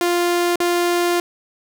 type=tone with dropouts; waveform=sawtooth; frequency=349.2 Hz; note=F4; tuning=in tune; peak=-12 dBFS; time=0.01-1.2 s; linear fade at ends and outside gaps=1 ms; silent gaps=0.558-0.602 s; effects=none